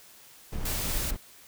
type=noise with tremolo; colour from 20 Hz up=brown; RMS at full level=-31 dBFS; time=0.52-1.17 s; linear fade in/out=10 ms; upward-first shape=square; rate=12 Hz; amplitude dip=25%
type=noise; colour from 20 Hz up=white; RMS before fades=-33 dBFS; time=0.65-1.11 s; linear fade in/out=5 ms
effects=white hiss -53 dBFS RMS until 1.47 s